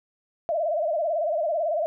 sine tone with vibrato, 640 Hz, D#5, 49 cents sharp, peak -22 dBFS, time 0.49-1.86 s, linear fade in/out 0 ms, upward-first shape sine, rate 18 Hz, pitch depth 130 cents each way, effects none

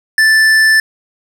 sine tone with hard clipping, 1760 Hz, A6, in tune, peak -8 dBFS, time 0.18-0.8 s, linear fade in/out 2 ms, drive 11 dB, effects none

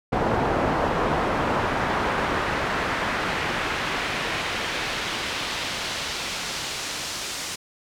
brown noise with band-pass filter sweep, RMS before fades -26 dBFS, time 0.12-7.56 s, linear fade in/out 10 ms, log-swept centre 750 to 6500 Hz, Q 0.91, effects none

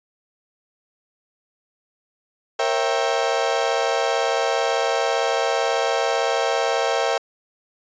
35% pulse chord, A# diminished seventh, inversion none, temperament equal with one note detuned, 466.2 / 544.2 / 659.3 / 784 Hz, A#4 / C#5 / E5 / G5, 0 / -32 / 0 / 0 cents, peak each -23 dBFS, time 2.59-7.18 s, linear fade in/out 5 ms, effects resampled to 16000 Hz

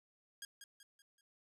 10% pulse tone with echo, 1628 Hz, G#6, 35 cents flat, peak -36 dBFS, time 0.42-0.45 s, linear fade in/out 2 ms, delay 190 ms, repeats 4, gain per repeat -7 dB, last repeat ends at 1.21 s, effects none

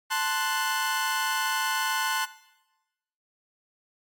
sawtooth chord, F# diminished, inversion first, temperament equal, 880 / 1046.5 / 1480 Hz, A5 / C6 / F#6, 0 / 0 / 0 cents, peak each -26 dBFS, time 0.1-2.26 s, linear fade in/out 20 ms, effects noise-tail reverb RT60 1.0 s tail -18 dB re dry + AAC 64 kbps

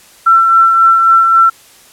sine tone with tremolo, 1346 Hz, E6, 36 cents sharp, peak -3 dBFS, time 0.26-1.5 s, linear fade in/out 10 ms, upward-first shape sine, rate 3.7 Hz, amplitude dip 35%, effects white hiss -42 dBFS RMS until 1.92 s + low-pass 12000 Hz 12 dB/octave

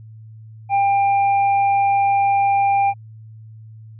triangle tone with hard clipping, 796 Hz, G5, 26 cents sharp, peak -15 dBFS, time 0.69-2.94 s, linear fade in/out 50 ms, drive 8 dB, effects added 110 Hz sine -37 dBFS peak until 3.99 s + resampled to 8000 Hz

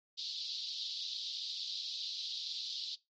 white band-pass noise, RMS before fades -41 dBFS, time 0.17-2.96 s, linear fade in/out 20 ms, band 3500 to 4700 Hz, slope 48 dB/octave, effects noise-tail reverb RT60 0.2 s tail -19 dB re dry + MP3 32 kbps

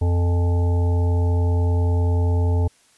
harmonic tone with a mistuned harmonic, 87.31 Hz, F2, in tune, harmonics 1 / 3 / 5 / 7 / 9 / 10, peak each -16 / -31 / -30 / -37 / -39 / -37 dBFS, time 0.01-2.68 s, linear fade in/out 10 ms, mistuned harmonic 9, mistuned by +37 cents, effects white hiss -57 dBFS RMS until 2.97 s + resampled to 24000 Hz

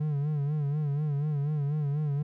triangle tone with vibrato, 146.83 Hz, D3, in tune, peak -24 dBFS, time 0-2.23 s, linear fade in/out 10 ms, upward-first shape sine, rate 4.1 Hz, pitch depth 82 cents each way, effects none

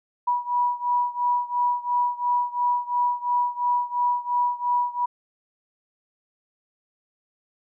sine beating tone pair, 973 / 975.9 Hz, B5 / B5, -26 / -21 cents, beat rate 2.9 Hz, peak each -23 / -25 dBFS, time 0.27-5.06 s, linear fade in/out 10 ms, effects none

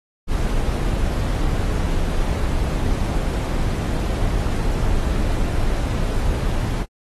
brown noise, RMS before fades -20 dBFS, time 0.27-6.86 s, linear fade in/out 50 ms, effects AAC 32 kbps

